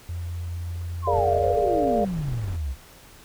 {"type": "tone", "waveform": "sine", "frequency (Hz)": 86.1, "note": "F2", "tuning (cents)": -24, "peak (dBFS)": -28, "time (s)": [0.09, 1.55], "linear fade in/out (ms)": 0}
{"type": "exponential sweep", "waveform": "sine", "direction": "down", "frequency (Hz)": [1123, 60.6], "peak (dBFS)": -25, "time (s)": [1.02, 2.76], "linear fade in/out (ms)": 50}
{"type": "chord", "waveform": "sine", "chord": "Bb dominant seventh", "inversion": "third", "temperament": "equal", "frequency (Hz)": [415.3, 466.2, 587.3, 698.5], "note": ["Ab4", "Bb4", "D5", "F5"], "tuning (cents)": [0, 0, 0, 0], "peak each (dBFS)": [-27, -27, -25, -24], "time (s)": [1.07, 2.05], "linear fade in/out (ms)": 5}
{"type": "noise with tremolo", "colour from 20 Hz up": "brown", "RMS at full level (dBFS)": -34, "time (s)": [1.12, 2.57], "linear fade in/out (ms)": 10, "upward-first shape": "sine", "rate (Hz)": 20, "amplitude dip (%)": 30}
{"effects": ["pink hiss -49 dBFS RMS until 3.24 s"]}